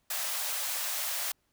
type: high-pass noise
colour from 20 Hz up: white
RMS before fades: -33 dBFS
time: 0.1-1.32 s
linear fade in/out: 5 ms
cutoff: 540 Hz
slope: 48 dB/octave
effects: pink hiss -74 dBFS RMS until 1.52 s